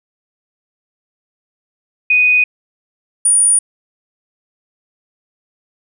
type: tone pair in turn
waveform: sine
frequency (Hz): 2488 / 9497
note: D#7 / D9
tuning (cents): -1 / +18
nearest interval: octave + major seventh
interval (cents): 2319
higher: second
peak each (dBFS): -8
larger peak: neither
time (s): 2.1-2.44 / 3.25-3.59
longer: neither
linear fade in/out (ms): 5
effects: none